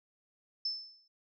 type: tone with exponential decay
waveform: sine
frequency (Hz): 5274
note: E8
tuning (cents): 0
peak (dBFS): -29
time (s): 0.65-1.08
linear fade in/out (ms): 5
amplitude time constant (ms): 92
effects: none